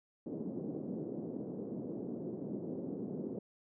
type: band-pass noise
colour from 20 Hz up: pink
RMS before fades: -41 dBFS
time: 0.26-3.39 s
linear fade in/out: 5 ms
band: 180 to 440 Hz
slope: 24 dB/octave
effects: none